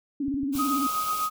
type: tone with vibrato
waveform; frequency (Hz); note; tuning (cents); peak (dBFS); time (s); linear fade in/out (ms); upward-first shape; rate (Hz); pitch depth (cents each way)
sine; 277.2; C#4; 0; -25; 0.2-0.87; 5; sine; 18; 93
type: clicks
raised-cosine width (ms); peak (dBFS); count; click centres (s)
5; -28; 4; 0.282 / 0.342 / 0.433 / 0.554
type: band-stop noise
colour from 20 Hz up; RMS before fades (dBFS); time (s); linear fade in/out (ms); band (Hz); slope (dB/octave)
white; -35; 0.52-1.3; 50; 1500 to 2200; 96
type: tone with tremolo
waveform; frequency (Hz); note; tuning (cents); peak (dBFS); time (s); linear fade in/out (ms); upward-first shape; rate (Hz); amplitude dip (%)
sine; 1255; D#6; +15; -23; 0.58-1.3; 20; triangle; 8; 50
effects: none